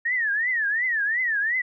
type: tone with vibrato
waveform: sine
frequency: 1816 Hz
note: A#6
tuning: 46 cents flat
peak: -21 dBFS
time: 0.05-1.62 s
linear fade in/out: 10 ms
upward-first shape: triangle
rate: 2.8 Hz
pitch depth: 230 cents each way
effects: none